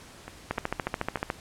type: two click trains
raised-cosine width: 0.5 ms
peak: -12 / -23 dBFS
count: 12 / 4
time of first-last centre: 0.51-1.301 / 0.28-1.173 s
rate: 13.9 / 3.36 Hz
effects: pink hiss -49 dBFS RMS until 1.4 s + low-pass 10000 Hz 12 dB/octave